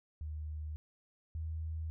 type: tone pair in turn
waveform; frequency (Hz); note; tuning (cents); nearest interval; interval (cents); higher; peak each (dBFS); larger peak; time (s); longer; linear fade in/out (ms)
sine; 76.6 / 79.79; D#2 / D#2; -27 / +44; minor second; 71; second; -38 / -36; second; 0.21-0.76 / 1.35-1.9; neither; 0
effects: none